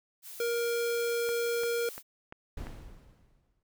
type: noise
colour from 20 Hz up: blue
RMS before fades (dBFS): -45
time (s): 0.22-2.03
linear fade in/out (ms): 50
type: tone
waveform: square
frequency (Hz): 470.4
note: A#4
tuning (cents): +16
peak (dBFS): -29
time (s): 0.4-1.89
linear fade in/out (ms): 2
type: click train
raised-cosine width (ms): 0.5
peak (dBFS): -28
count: 5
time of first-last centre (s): 1.29-2.669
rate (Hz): 2.9
type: noise with exponential decay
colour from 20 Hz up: brown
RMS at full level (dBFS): -37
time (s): 2.57-3.63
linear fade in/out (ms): 5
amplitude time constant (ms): 230
effects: none